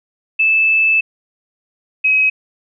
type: tone pair in turn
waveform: sine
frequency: 2626 / 2545 Hz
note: E7 / D#7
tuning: -7 / +39 cents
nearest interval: minor second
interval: 54 cents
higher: first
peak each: -10 dBFS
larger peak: neither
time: 0.39-1.01 / 2.04-2.3 s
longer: first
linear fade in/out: 10 ms
effects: none